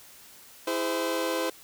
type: chord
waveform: sawtooth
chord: E augmented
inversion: none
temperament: just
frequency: 329.6 / 412 / 515 Hz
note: E4 / G#4 / B#4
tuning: 0 / -14 / -28 cents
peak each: -27 / -31 / -25 dBFS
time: 0.67-1.5 s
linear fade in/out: 5 ms
effects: white hiss -51 dBFS RMS until 1.63 s